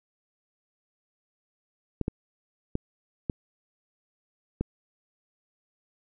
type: clicks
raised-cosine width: 3 ms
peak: -14 dBFS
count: 5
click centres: 2.013 / 2.081 / 2.754 / 3.298 / 4.61 s
effects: none